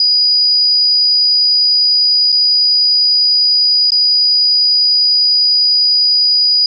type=tone with dropouts; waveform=sine; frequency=4915 Hz; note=D#8; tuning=22 cents flat; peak=-8 dBFS; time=0-6.66 s; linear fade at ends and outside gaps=2 ms; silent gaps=2.32-2.325 / 3.905-3.919 s; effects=none